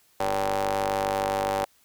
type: ring-modulated tone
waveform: sawtooth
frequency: 99.6 Hz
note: G2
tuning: 28 cents sharp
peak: -17 dBFS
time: 0.2-1.65 s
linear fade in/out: 5 ms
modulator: 671 Hz
effects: white hiss -62 dBFS RMS until 1.84 s